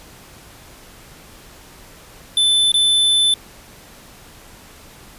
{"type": "tone with dropouts", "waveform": "square", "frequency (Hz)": 3520, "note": "A7", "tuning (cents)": 0, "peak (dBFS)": -13, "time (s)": [2.37, 3.34], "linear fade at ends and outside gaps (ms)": 2, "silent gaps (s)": [2.719, 2.741], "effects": ["pink hiss -43 dBFS RMS until 5.18 s", "resampled to 32000 Hz"]}